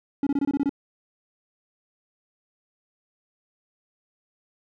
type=tone bursts; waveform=triangle; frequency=281 Hz; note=C#4; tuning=24 cents sharp; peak=-18 dBFS; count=8; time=0.23-0.694 s; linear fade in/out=2 ms; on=37 ms; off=24 ms; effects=none